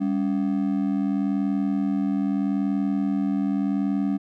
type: ring-modulated tone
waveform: triangle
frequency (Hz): 240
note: B3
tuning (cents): -49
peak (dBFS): -16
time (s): 0-4.18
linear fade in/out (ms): 20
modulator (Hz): 40.4
effects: none